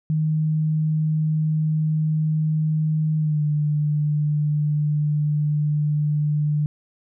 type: tone with pitch glide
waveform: sine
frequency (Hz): 155.56 to 149.31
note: D#3 to D3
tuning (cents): 0 to +29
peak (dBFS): -18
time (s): 0.1-6.66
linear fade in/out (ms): 0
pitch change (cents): -71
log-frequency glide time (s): 3.18-3.43
effects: none